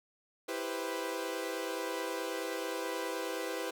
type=chord; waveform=sawtooth; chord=C major seventh; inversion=first; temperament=equal with one note detuned; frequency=329.6 / 394 / 493.9 / 523.3 Hz; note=E4 / G4 / B4 / C5; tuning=0 / +9 / 0 / 0 cents; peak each=-37 / -37 / -35 / -38 dBFS; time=0.48-3.71 s; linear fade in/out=10 ms; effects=none